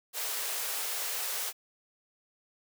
white high-pass noise, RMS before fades -34 dBFS, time 0.13-1.53 s, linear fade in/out 50 ms, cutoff 390 Hz, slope 96 dB/octave, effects none

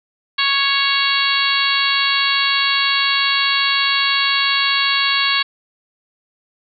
harmonic tone, 554.4 Hz, C#5, in tune, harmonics 2 / 3 / 4 / 5 / 6 / 7 / 8, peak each -22 / -22 / -22 / -22 / -22 / -22 / -22 dBFS, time 0.38-5.43 s, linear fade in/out 10 ms, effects none

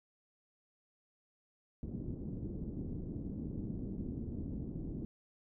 white low-pass noise, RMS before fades -41 dBFS, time 1.83-5.05 s, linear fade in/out 0 ms, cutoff 290 Hz, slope 24 dB/octave, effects none

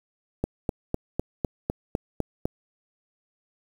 click train, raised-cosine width 2 ms, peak -11 dBFS, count 9, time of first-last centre 0.44-2.455 s, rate 3.97 Hz, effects 7-bit

